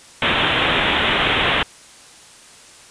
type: low-pass noise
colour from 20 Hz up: white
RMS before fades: -18 dBFS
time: 0.22-1.63 s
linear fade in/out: 2 ms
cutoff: 3600 Hz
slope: 96 dB/octave
effects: white hiss -44 dBFS RMS until 2.9 s + resampled to 22050 Hz